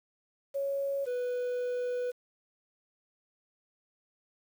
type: tone pair in turn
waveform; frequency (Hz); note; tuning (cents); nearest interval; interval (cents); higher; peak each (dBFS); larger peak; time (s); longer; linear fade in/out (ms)
sine / triangle; 554.4 / 493.9; C#5 / B4; 0 / 0; major second; 200; first; -29 / -28; second; 0.54-1.06 / 1.06-2.12; second; 20
effects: 9-bit